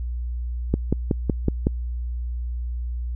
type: click train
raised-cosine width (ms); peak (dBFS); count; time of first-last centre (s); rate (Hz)
3; -6; 6; 0.74-1.669; 5.38
effects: added 60 Hz sine -25 dBFS peak until 3.15 s